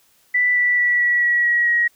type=tone with pitch steps; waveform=sine; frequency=1978 / 1964.3 / 1950.8 / 1937.3 / 1923.9 / 1910.6 / 1897.4 Hz; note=B6 / B6 / B6 / B6 / B6 / A#6 / A#6; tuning=+2 / -10 / -22 / -34 / -46 / +42 / +30 cents; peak=-14 dBFS; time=0.34-1.88 s; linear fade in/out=10 ms; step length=220 ms; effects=white hiss -58 dBFS RMS until 1.95 s